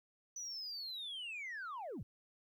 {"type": "linear sweep", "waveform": "sine", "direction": "down", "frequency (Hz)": [6020, 66.4], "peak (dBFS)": -40, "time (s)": [0.36, 2.03], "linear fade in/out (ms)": 5, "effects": ["tanh soft clip ceiling -40 dBFS", "13-bit"]}